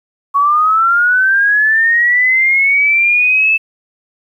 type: linear sweep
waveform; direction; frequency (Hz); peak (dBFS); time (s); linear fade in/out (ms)
sine; up; 1110 to 2637; -8; 0.34-3.58; 20
effects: 8-bit